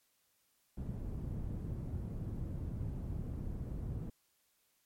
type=low-pass noise; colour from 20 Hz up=white; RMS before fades=-40 dBFS; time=0.77-4.1 s; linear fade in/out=5 ms; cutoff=130 Hz; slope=12 dB/octave; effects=white hiss -75 dBFS RMS until 4.85 s + MP3 64 kbps